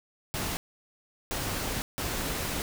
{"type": "noise bursts at uneven times", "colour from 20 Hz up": "pink", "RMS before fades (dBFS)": -32, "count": 3, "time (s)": [[0.34, 0.57], [1.31, 1.82], [1.98, 2.62]], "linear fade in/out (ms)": 0, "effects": []}